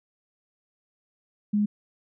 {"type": "tone", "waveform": "sine", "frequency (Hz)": 207.7, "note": "G#3", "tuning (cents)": 0, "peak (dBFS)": -20, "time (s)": [1.53, 1.66], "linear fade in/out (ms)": 10, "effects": []}